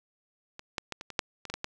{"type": "clicks", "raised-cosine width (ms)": 0.2, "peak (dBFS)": [-24, -13, -17, -22, -23, -8, -23, -19, -16, -15], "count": 10, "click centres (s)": [0.594, 0.782, 0.923, 1.011, 1.103, 1.192, 1.453, 1.5, 1.54, 1.644], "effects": []}